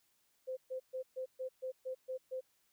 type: tone bursts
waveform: sine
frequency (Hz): 517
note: C5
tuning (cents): -21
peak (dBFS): -37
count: 9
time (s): 0.47-2.41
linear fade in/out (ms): 20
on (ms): 100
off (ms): 130
effects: white hiss -75 dBFS RMS until 2.72 s